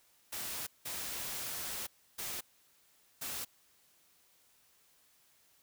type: noise bursts at uneven times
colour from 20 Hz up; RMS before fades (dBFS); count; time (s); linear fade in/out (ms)
white; -40; 4; 0.32-0.67 / 0.85-1.87 / 2.18-2.41 / 3.21-3.45; 10
effects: white hiss -68 dBFS RMS until 5.62 s